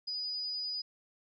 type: tone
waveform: sine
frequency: 4945 Hz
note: D#8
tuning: 12 cents flat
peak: -34 dBFS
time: 0.07-0.82 s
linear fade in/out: 10 ms
effects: none